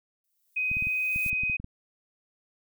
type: noise with exponential growth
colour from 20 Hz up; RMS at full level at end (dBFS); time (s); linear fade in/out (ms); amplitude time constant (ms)
violet; -39; 0.24-1.3; 2; 230
type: tone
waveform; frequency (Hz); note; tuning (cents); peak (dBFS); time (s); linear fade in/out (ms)
sine; 2511; D#7; +15; -25; 0.56-1.57; 10
type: clicks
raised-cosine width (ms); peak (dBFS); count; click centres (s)
5; -26; 11; 0.715 / 0.769 / 0.824 / 0.87 / 1.161 / 1.263 / 1.33 / 1.435 / 1.498 / 1.6 / 1.644
effects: none